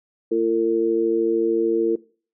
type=harmonic tone; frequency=113.3 Hz; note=A#2; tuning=49 cents flat; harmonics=2 / 3 / 4; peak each=-30 / -20 / -20 dBFS; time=0.31-1.96 s; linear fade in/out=10 ms; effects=noise-tail reverb RT60 0.4 s tail -20 dB re dry